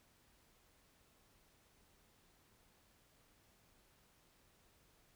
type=silence; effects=pink hiss -71 dBFS RMS until 5.15 s